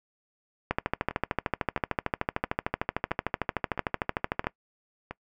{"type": "two click trains", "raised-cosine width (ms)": 0.5, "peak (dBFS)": [-10, -20], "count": [51, 7], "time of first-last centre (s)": [[0.71, 4.469], [1.11, 5.11]], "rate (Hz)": [13.3, 1.5], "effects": ["noise-tail reverb RT60 0.1 s tail -22 dB re dry"]}